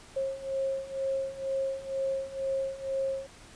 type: beating tone pair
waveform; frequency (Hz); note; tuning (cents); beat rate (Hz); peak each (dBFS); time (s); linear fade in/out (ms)
sine; 537 / 539.1; C5 / C#5; +45 / -48; 2.1; -34 / -31; 0.16-3.27; 10
effects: pink hiss -52 dBFS RMS until 3.55 s + resampled to 22050 Hz